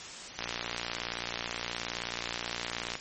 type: click train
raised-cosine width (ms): 0.2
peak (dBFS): -15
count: 152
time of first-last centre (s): 0.39-2.954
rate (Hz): 58.9
effects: white hiss -43 dBFS RMS until 3 s + MP3 32 kbps